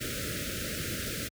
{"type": "band-stop noise", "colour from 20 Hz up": "pink", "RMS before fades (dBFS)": -34, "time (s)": [0, 1.29], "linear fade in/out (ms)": 20, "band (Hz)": [610, 1300], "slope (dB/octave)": 96, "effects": ["high-pass 60 Hz 12 dB/octave"]}